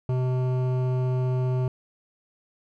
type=tone with hard clipping; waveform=triangle; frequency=127.5 Hz; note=C3; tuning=44 cents flat; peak=-24 dBFS; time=0.09-1.68 s; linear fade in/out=2 ms; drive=17 dB; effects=none